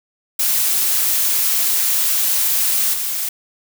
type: noise with level steps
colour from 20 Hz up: blue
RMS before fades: -17 / -22 dBFS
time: 0.39-3.29 s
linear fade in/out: 5 ms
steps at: 2.93 s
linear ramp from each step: 10 ms
effects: none